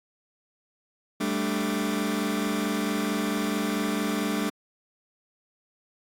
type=chord; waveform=sawtooth; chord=G suspended second; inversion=none; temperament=just; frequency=196 / 220.5 / 294 Hz; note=G3 / A3 / D4; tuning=0 / +4 / +2 cents; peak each=-26 / -25 / -25 dBFS; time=1.2-4.5 s; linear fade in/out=10 ms; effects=AAC 64 kbps